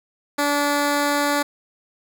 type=tone; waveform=10% pulse; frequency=288.8 Hz; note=D4; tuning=29 cents flat; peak=-10 dBFS; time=0.38-1.43 s; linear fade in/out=10 ms; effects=none